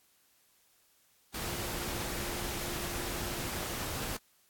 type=tone in noise; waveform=sine; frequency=349.2 Hz; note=F4; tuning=in tune; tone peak=-45 dBFS; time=1.43-3.49 s; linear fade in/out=5 ms; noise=pink; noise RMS=-37 dBFS; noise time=1.34-4.17 s; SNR=-11 dB; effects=white hiss -68 dBFS RMS until 4.49 s + AAC 64 kbps